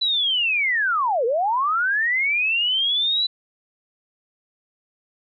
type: linear two-way sweep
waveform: sine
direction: down then up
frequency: 3999 to 440 to 3999 Hz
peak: -18 dBFS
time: 0.01-3.27 s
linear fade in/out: 10 ms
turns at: 1.25 s
effects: none